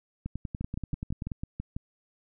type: two click trains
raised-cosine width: 5 ms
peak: -21 / -21 dBFS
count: 12 / 8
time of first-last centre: 0.26-1.318 / 0.61-1.765 s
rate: 10.4 / 6.06 Hz
effects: none